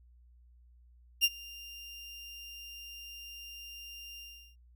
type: tone with ADSR envelope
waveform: 30% pulse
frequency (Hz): 2794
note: F7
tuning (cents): 0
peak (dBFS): -18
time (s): 1.21-4.56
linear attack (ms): 33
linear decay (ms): 42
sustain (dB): -24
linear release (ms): 370
effects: added 60 Hz sine -57 dBFS peak until 4.75 s